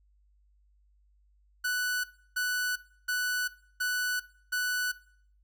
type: tone bursts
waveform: 45% pulse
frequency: 1485 Hz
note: F#6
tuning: 6 cents sharp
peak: -27 dBFS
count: 5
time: 1.64-4.92 s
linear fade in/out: 10 ms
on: 400 ms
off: 320 ms
effects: noise-tail reverb RT60 0.6 s tail -20 dB re dry + added 50 Hz sine -62 dBFS peak until 5.43 s